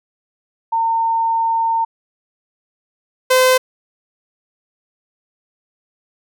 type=tone pair in turn; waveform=sine / sawtooth; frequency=910 / 513.4 Hz; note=A#5 / C5; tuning=-42 / -33 cents; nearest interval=minor seventh; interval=991 cents; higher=first; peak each=-14 / -6 dBFS; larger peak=second; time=0.72-1.85 / 3.3-3.58 s; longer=first; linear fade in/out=10 ms; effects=none